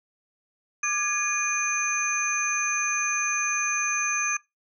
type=tone cluster; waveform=sine; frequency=1197 / 1672 / 2448 / 6220 Hz; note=D6 / G#6 / D#7 / G8; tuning=+33 / +11 / -29 / -14 cents; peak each=-31 / -31 / -26 / -28 dBFS; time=0.83-4.37 s; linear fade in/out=5 ms; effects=noise-tail reverb RT60 0.2 s tail -22 dB re dry